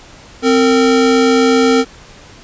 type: tone pair together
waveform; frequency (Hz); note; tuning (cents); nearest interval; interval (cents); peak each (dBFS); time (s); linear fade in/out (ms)
square; 260.8 / 457.4; C4 / A#4; -5 / -33; minor seventh; 972; -12; 0.42-1.85; 50
effects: pink hiss -39 dBFS RMS until 2.43 s + resampled to 16000 Hz